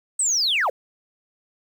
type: linear sweep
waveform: sine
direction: down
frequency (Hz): 8372 to 427.3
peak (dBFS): -17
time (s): 0.19-0.7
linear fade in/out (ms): 5
effects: tanh soft clip ceiling -15 dBFS + 8-bit